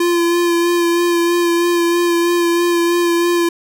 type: tone with vibrato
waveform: square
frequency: 344.1 Hz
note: F4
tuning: 26 cents flat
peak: -13 dBFS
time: 0-3.49 s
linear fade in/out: 5 ms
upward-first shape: sine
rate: 3.1 Hz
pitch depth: 20 cents each way
effects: none